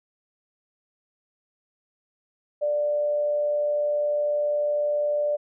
sine tone with amplitude modulation, 590 Hz, D5, 8 cents sharp, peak -20 dBFS, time 2.61-5.37 s, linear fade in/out 20 ms, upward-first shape sine, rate 134 Hz, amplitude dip 25%, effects none

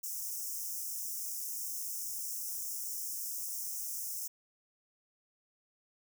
white high-pass noise, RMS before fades -39 dBFS, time 0.03-4.28 s, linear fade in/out 10 ms, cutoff 5300 Hz, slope 96 dB/octave, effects none

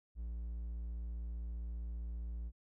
triangle tone, 57.6 Hz, A#1, 20 cents flat, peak -37 dBFS, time 0.15-2.52 s, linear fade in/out 50 ms, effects none

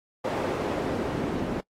pink noise with band-pass filter sweep, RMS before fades -29 dBFS, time 0.24-1.61 s, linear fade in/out 10 ms, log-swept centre 500 to 270 Hz, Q 0.98, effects noise-tail reverb RT60 0.1 s tail -23 dB re dry + AAC 48 kbps

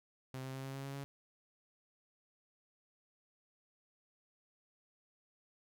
sawtooth tone with pitch steps, 130.81 / 132.18 / 133.56 / 134.95 / 136.36 / 137.79 / 139.23 Hz, C3 / C3 / C3 / C#3 / C#3 / C#3 / C#3, 0 / +18 / +36 / -46 / -28 / -10 / +8 cents, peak -38 dBFS, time 0.34-1.04 s, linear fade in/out 0 ms, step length 100 ms, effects none

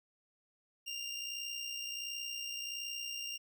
25% pulse tone with amplitude modulation, 2794 Hz, F7, in tune, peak -33 dBFS, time 0.86-3.38 s, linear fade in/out 20 ms, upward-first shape sine, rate 61.4 Hz, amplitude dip 45%, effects none

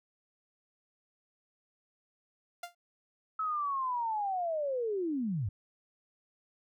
sawtooth tone with exponential decay, 697 Hz, F5, 4 cents flat, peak -32 dBFS, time 2.63-2.75 s, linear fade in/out 5 ms, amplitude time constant 25 ms
sine linear sweep, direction down, 1301 to 87.31 Hz, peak -30 dBFS, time 3.39-5.49 s, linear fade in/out 5 ms
effects none

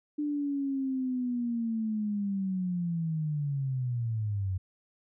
sine linear sweep, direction down, 298.3 to 91.2 Hz, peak -28 dBFS, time 0.18-4.58 s, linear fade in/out 10 ms, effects none

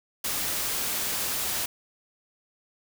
white noise, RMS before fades -29 dBFS, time 0.24-1.66 s, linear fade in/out 5 ms, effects none

